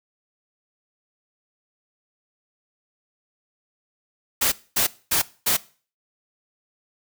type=noise bursts; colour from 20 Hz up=white; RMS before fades=-20 dBFS; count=4; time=4.41-5.57 s; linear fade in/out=10 ms; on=110 ms; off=240 ms; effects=noise-tail reverb RT60 0.4 s tail -20 dB re dry